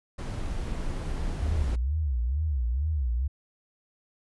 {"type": "noise", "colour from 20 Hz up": "brown", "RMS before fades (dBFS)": -31, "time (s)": [0.18, 1.76], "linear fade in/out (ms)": 10}
{"type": "tone with vibrato", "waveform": "sine", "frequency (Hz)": 68.1, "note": "C#2", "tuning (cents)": -30, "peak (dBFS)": -24, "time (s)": [1.42, 3.28], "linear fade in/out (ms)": 10, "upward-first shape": "sine", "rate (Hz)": 2.2, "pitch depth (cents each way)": 270}
{"effects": ["resampled to 24000 Hz"]}